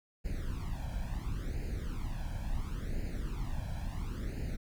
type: noise with flanger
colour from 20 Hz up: brown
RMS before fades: -36 dBFS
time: 0.24-4.57 s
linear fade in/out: 20 ms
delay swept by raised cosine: 0.43 to 1.26 ms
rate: 0.72 Hz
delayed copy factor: +0.85
effects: none